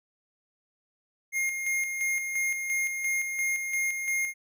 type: tone with tremolo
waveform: square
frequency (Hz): 2132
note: C7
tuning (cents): +32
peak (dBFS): -26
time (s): 1.32-4.34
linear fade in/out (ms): 50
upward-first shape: square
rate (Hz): 2.9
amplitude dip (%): 45
effects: none